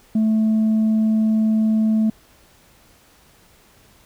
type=tone with tanh clipping; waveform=sine; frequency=218.7 Hz; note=A3; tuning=10 cents flat; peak=-15 dBFS; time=0.15-2.1 s; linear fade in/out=5 ms; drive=1 dB; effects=pink hiss -53 dBFS RMS until 4.05 s